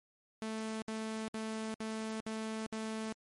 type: tone bursts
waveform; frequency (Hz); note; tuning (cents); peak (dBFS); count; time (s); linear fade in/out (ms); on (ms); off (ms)
sawtooth; 220; A3; 0; -33; 6; 0.42-3.125; 0; 400; 61
effects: MP3 48 kbps